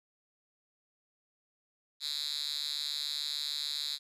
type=tone with high-pass filter; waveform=5% pulse; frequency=146.83 Hz; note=D3; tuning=in tune; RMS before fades=-36 dBFS; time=2-3.99 s; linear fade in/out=50 ms; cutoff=3900 Hz; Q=6.8; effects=resampled to 32000 Hz